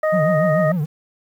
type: harmonic tone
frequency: 622.3 Hz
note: D#5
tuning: in tune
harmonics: 1 / 2 / 3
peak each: -16 / -25 / -27 dBFS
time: 0.03-0.72 s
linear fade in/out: 5 ms
type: tone with vibrato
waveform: triangle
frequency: 164.81 Hz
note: E3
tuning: in tune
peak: -16 dBFS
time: 0.12-0.86 s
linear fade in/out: 20 ms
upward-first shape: triangle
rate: 6.8 Hz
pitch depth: 250 cents each way
effects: 8-bit